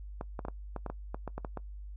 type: clicks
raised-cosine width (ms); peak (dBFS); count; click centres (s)
1; -23; 12; 0.211 / 0.392 / 0.451 / 0.484 / 0.763 / 0.863 / 0.9 / 1.145 / 1.277 / 1.38 / 1.448 / 1.573
effects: noise-tail reverb RT60 0.1 s tail -21 dB re dry + added 50 Hz sine -41 dBFS peak until 1.96 s